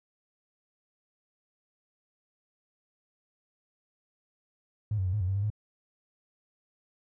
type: tone with pitch steps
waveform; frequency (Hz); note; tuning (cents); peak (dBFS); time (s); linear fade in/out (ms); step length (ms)
triangle; 106.5 / 94.3 / 91 / 105.8 / 90.6 / 96.7 / 100 / 105.9; G#2 / F#2 / F#2 / G#2 / F#2 / G2 / G2 / G#2; +44 / +33 / -28 / +33 / -36 / -23 / +35 / +34; -22; 4.91-5.502; 5; 74
effects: tanh soft clip ceiling -24 dBFS